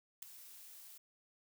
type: noise with ADSR envelope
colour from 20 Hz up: blue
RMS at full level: -40 dBFS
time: 0.22-0.98 s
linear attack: 7 ms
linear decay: 3 ms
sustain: -15 dB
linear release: 8 ms
effects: none